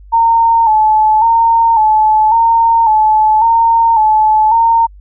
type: tone with vibrato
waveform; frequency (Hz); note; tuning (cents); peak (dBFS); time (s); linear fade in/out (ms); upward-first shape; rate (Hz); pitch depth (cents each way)
sine; 890; A5; +20; -6; 0.12-4.87; 20; square; 0.91; 52
effects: added 49 Hz sine -34 dBFS peak until 5 s